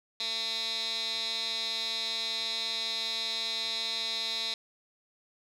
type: tone with band-pass filter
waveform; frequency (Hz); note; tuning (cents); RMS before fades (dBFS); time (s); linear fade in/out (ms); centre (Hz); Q
15% pulse; 225.2; A3; +40; -33; 0.2-4.54; 2; 4100; 6.2
effects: none